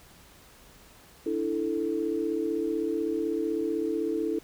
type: chord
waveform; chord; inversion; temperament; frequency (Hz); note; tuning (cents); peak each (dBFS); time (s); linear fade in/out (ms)
sine; D suspended second; none; equal; 293.7 / 329.6 / 440; D4 / E4 / A4; 0 / 0 / 0; -33 / -29 / -30; 1.26-4.39; 5
effects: pink hiss -54 dBFS RMS until 4.43 s